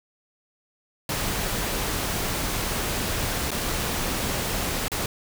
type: noise with dropouts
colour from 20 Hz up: pink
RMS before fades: -27 dBFS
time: 1.09-5.06 s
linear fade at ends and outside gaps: 2 ms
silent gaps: 3.507-3.515 / 4.882-4.917 s
effects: none